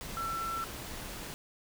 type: tone in noise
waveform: sine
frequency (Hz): 1341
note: E6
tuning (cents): +29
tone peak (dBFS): -33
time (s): 0.17-0.64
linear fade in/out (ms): 0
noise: pink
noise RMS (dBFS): -42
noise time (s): 0.01-1.34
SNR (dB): +6
effects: none